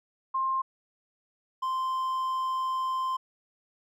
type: tone pair in turn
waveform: sine / triangle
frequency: 1058 / 1042.2 Hz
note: C6 / C6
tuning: +19 / -7 cents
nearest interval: unison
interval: 26 cents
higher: first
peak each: -25 dBFS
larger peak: neither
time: 0.34-0.62 / 1.62-3.17 s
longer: second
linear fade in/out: 10 ms
effects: none